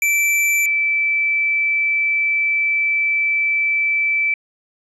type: tone pair in turn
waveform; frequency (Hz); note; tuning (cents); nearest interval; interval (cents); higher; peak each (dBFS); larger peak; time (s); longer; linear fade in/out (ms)
square / sine; 2330 / 2320; D7 / D7; -14 / -22; unison; 8; first; -15 / -15; neither; 0.02-0.66 / 0.66-4.34; second; 2
effects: resampled to 32000 Hz